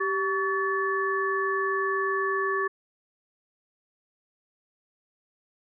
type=tone cluster; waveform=sine; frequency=389.8 / 1132 / 1743 Hz; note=G4 / C#6 / A6; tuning=-10 / +36 / -17 cents; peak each=-28 / -28 / -29 dBFS; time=0-2.68 s; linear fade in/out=10 ms; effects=none